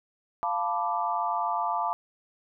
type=chord; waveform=sine; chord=B half-diminished seventh; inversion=second; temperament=equal; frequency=698.5 / 880 / 987.8 / 1174.7 Hz; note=F5 / A5 / B5 / D6; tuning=0 / 0 / 0 / 0 cents; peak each=-31 / -30 / -32 / -31 dBFS; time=0.43-1.93 s; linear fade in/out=0 ms; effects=none